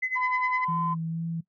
sine tone with tremolo, 2033 Hz, B6, 50 cents sharp, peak -23 dBFS, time 0.02-0.65 s, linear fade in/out 10 ms, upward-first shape sine, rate 9.9 Hz, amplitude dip 85%
sine tone with pitch glide, 1008 to 1023.3 Hz, B5 to C6, +35 to -39 cents, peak -26 dBFS, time 0.15-0.95 s, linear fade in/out 20 ms, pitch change +26 cents, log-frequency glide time 0.52-0.8 s
sine tone with vibrato, 164.81 Hz, E3, in tune, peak -28 dBFS, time 0.68-1.41 s, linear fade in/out 10 ms, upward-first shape sine, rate 2.1 Hz, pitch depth 17 cents each way
effects noise-tail reverb RT60 0.1 s tail -19 dB re dry + tanh soft clip ceiling -15 dBFS

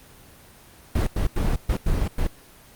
brown noise bursts at uneven times, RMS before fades -21 dBFS, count 6, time 0.95-1.07 / 1.16-1.27 / 1.36-1.56 / 1.69-1.77 / 1.86-2.08 / 2.18-2.27 s, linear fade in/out 5 ms, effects pink hiss -49 dBFS RMS until 2.75 s + Opus 24 kbps

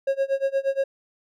triangle tone with tremolo, 544 Hz, C#5, 33 cents flat, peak -16 dBFS, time 0.07-0.84 s, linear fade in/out 5 ms, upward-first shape sine, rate 8.5 Hz, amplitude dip 95%, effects none

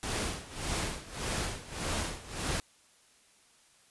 pink noise with tremolo, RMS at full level -32 dBFS, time 0.03-2.6 s, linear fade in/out 0 ms, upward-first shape sine, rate 1.7 Hz, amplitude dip 85%, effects white hiss -63 dBFS RMS until 3.9 s + resampled to 24000 Hz

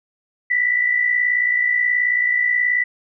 sine tone pair together, 1921.4 / 1980 Hz, B6 / B6, -48 / +4 cents, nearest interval minor second, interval 52 cents, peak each -23 / -16 dBFS, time 0.5-2.84 s, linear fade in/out 10 ms, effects none

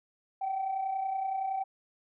sine tone pair together, 742 / 772.7 Hz, F#5 / G5, +5 / -25 cents, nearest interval minor second, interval 70 cents, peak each -37 / -29 dBFS, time 0.41-1.64 s, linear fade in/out 10 ms, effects tanh soft clip ceiling -25 dBFS

